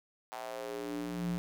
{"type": "tone with high-pass filter sweep", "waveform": "square", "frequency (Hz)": 59, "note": "A#1", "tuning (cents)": 22, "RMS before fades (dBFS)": -38, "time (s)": [0.32, 1.38], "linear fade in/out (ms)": 0, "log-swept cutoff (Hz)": [810, 150], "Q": 3.5, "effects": []}